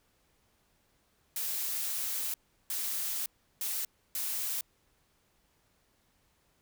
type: noise bursts at uneven times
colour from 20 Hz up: blue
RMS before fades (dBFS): -34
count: 4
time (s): 1.36-2.34 / 2.7-3.26 / 3.61-3.85 / 4.15-4.61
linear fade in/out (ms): 2
effects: pink hiss -71 dBFS RMS until 6.61 s